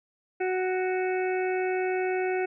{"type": "harmonic tone", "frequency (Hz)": 370.6, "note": "F#4", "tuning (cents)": 3, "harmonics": [1, 2, 4, 5, 6, 7], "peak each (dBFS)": [-26, -32, -37, -42, -38, -41], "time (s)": [0.4, 2.46], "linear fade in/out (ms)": 10, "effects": []}